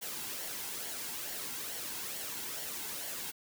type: noise with flanger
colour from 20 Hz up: white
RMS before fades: -40 dBFS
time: 0.01-3.32 s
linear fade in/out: 20 ms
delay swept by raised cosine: 0.79 to 1.71 ms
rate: 2.3 Hz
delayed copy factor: -0.5
effects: none